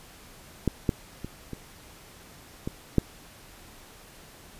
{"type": "clicks", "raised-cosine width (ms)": 3, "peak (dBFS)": [-10, -9, -21, -22, -17, -6], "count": 6, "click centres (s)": [0.677, 0.892, 1.246, 1.533, 2.675, 2.983], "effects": ["pink hiss -50 dBFS RMS until 4.59 s", "resampled to 32000 Hz"]}